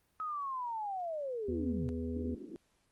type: linear sweep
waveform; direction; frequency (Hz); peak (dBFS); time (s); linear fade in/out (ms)
sine; down; 1283 to 109.6; -35; 0.2-1.89; 0
type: harmonic tone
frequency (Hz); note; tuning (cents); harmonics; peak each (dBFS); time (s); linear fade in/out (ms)
82.3; E2; -2; 1 / 3 / 5 / 6; -39 / -37 / -43 / -47; 1.48-2.35; 5
type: band-pass noise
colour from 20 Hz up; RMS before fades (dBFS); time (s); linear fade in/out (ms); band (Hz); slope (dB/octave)
white; -46; 2.16-2.56; 0; 210 to 370; 48
effects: pink hiss -74 dBFS RMS until 2.91 s + Opus 32 kbps